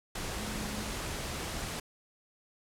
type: tone in noise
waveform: sine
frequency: 212 Hz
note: G#3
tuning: 36 cents sharp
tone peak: -41 dBFS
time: 0.38-0.9 s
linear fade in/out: 5 ms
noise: pink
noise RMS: -37 dBFS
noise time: 0.15-1.8 s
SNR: -7 dB
effects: low-pass 11000 Hz 12 dB/octave